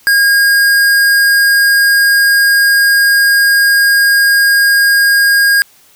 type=tone; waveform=square; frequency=1626 Hz; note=G#6; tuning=37 cents flat; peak=-7 dBFS; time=0.07-5.62 s; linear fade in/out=0 ms; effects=white hiss -46 dBFS RMS until 5.95 s